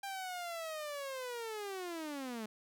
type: linear sweep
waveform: sawtooth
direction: down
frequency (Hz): 797 to 210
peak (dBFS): -36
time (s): 0.03-2.46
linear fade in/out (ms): 5
effects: none